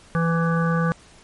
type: harmonic tone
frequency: 166.4 Hz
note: E3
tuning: 17 cents sharp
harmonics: 1 / 3 / 5 / 7 / 9 / 10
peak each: -19 / -27 / -35 / -27 / -30 / -35 dBFS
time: 0.15-0.92 s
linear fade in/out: 0 ms
effects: pink hiss -50 dBFS RMS until 1.23 s + MP3 48 kbps